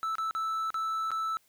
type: tone with dropouts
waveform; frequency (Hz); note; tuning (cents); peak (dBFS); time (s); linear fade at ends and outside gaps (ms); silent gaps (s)
triangle; 1316; E6; -3; -27; 0.03-1.37; 0; 0.154-0.183 / 0.31-0.35 / 0.704-0.743 / 1.106-1.116
effects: white hiss -67 dBFS RMS until 1.48 s